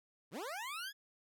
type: linear sweep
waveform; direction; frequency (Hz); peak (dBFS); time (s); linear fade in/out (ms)
20% pulse; up; 112.3 to 1718; -36; 0.31-0.93; 50
effects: none